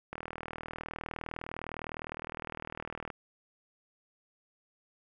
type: click train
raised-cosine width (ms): 0.5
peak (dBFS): -23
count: 119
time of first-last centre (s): 0.13-3.102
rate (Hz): 39.7
effects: none